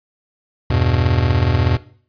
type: chord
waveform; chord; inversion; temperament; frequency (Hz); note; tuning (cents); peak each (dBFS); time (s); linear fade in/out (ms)
square; E minor; none; just; 82.41 / 98.89 / 123.61; E2 / G2 / B2; 0 / +16 / +2; -19; 0.7-1.77; 5
effects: noise-tail reverb RT60 0.5 s tail -18 dB re dry + resampled to 11025 Hz